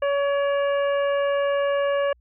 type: harmonic tone with a mistuned harmonic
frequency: 564 Hz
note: C#5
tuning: 30 cents sharp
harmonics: 1 / 2 / 3 / 4 / 5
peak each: -20 / -30 / -32 / -41 / -38 dBFS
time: 0.02-2.13 s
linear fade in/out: 5 ms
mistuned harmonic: 4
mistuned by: +48 cents
effects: added 60 Hz sine -56 dBFS peak until 2.2 s